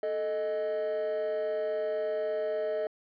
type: tone pair together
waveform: triangle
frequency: 438.1 / 623 Hz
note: A4 / D#5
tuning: -7 / +2 cents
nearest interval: tritone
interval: 609 cents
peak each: -29 / -27 dBFS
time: 0.03-2.87 s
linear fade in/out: 2 ms
effects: tanh soft clip ceiling -24 dBFS + resampled to 11025 Hz